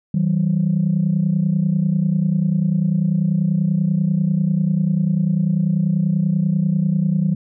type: tone pair together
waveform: sine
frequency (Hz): 159.6 / 189.8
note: D#3 / F#3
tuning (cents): +44 / +44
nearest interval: minor third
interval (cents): 300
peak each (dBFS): -17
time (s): 0.14-7.35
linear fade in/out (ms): 5
effects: tanh soft clip ceiling -9 dBFS